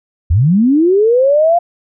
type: linear sweep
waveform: sine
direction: up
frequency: 70.5 to 705 Hz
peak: -7 dBFS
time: 0.3-1.59 s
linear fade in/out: 10 ms
effects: none